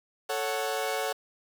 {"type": "chord", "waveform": "sawtooth", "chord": "F# minor", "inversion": "first", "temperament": "equal", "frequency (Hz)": [440, 554.4, 740], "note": ["A4", "C#5", "F#5"], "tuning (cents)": [0, 0, 0], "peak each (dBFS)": -29, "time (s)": [0.29, 1.13], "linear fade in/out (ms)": 10, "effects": ["8-bit"]}